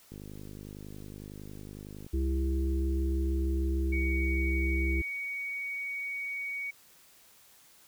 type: click train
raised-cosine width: 3 ms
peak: -32 dBFS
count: 100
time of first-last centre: 0.12-2.065 s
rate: 50.9 Hz
type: harmonic tone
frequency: 66.5 Hz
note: C2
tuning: 29 cents sharp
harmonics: 1 / 3 / 5 / 6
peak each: -27 / -42 / -34 / -44 dBFS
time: 2.13-5.02 s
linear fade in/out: 10 ms
type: tone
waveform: sine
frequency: 2244 Hz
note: C#7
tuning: 21 cents sharp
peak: -33 dBFS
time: 3.92-6.71 s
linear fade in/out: 10 ms
effects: white hiss -59 dBFS RMS until 7.87 s